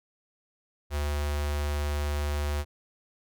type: tone with notch filter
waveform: square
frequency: 73.42 Hz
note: D2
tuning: in tune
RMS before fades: -29 dBFS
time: 0.9-2.65 s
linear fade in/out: 50 ms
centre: 170 Hz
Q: 0.56
effects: none